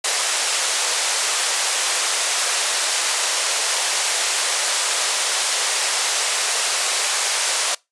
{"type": "band-pass noise", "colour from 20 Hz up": "white", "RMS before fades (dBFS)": -21, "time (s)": [0.04, 7.75], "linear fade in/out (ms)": 5, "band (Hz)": [480, 9500], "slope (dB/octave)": 24, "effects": ["noise-tail reverb RT60 0.2 s tail -23 dB re dry", "resampled to 24000 Hz"]}